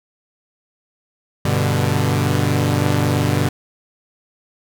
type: chord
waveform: sawtooth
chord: G major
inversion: none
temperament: equal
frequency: 98 / 123.47 / 146.83 Hz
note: G2 / B2 / D3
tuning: 0 / 0 / 0 cents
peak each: -16 dBFS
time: 1.45-3.49 s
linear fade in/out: 5 ms
effects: none